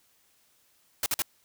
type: noise bursts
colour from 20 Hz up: white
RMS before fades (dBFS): -27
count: 3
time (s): 1.03-1.221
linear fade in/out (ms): 2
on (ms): 31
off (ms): 49
effects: white hiss -66 dBFS RMS until 1.44 s